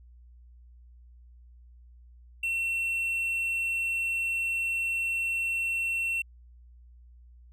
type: tone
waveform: triangle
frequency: 2710 Hz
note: E7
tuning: 47 cents sharp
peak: -25 dBFS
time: 2.43-6.22 s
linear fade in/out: 5 ms
effects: added 60 Hz sine -50 dBFS peak until 7.52 s